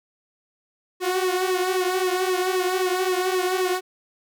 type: tone with flanger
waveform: sawtooth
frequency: 368.9 Hz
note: F#4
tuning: 5 cents flat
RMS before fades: -23 dBFS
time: 1-3.81 s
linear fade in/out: 50 ms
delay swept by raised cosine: 1.3 to 5.1 ms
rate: 3.8 Hz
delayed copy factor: -0.7
effects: none